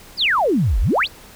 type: exponential two-way sweep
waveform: sine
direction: down then up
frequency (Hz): 5230 to 39.16 to 5230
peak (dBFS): -14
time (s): 0.17-1.08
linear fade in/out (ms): 50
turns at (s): 0.8
effects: pink hiss -43 dBFS RMS until 1.35 s